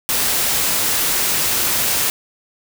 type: noise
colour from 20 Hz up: white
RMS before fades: -18 dBFS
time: 0.09-2.1 s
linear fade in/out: 0 ms
effects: none